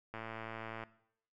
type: click train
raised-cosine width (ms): 0.5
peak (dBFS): -28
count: 79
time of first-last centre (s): 0.14-0.836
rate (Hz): 112
effects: noise-tail reverb RT60 0.7 s tail -18 dB re dry